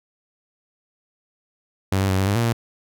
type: tone with pitch steps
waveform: sawtooth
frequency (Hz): 96 / 97.4 / 94.3 / 96.3 / 101.2 / 117.3 / 116.1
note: G2 / G2 / F#2 / G2 / G#2 / A#2 / A#2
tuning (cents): -36 / -11 / +33 / -30 / -44 / +11 / -7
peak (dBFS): -14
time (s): 1.92-2.529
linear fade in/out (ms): 5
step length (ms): 87
effects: none